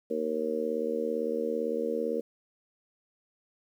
harmonic tone, 77.78 Hz, D#2, in tune, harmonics 3 / 4 / 5 / 6 / 7, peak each -36 / -37 / -38 / -30 / -36 dBFS, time 0.1-2.21 s, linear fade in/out 10 ms, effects 10-bit

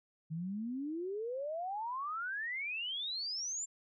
sine exponential sweep, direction up, 153.7 to 7400 Hz, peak -36 dBFS, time 0.3-3.66 s, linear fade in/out 20 ms, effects none

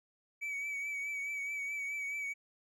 triangle tone with vibrato, 2277 Hz, C#7, 46 cents sharp, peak -34 dBFS, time 0.41-2.34 s, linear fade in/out 20 ms, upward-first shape triangle, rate 4.7 Hz, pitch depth 43 cents each way, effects none

